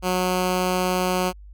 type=tone; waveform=10% pulse; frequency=182.8 Hz; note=F#3; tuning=21 cents flat; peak=-12 dBFS; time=0.02-1.33 s; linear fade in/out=50 ms; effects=added 50 Hz sine -40 dBFS peak until 1.53 s